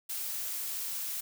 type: noise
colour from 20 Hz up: blue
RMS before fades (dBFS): -36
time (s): 0.09-1.21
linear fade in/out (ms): 10
effects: none